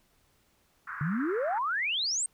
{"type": "band-pass noise", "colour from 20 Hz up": "pink", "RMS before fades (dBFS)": -39, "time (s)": [0.87, 1.59], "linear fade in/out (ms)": 5, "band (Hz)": [1200, 1700], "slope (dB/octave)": 48}
{"type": "exponential sweep", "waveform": "sine", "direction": "up", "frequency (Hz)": [138.59, 8710], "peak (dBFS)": -27, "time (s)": [1.01, 2.26], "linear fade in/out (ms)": 2}
{"effects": ["pink hiss -68 dBFS RMS until 2.33 s"]}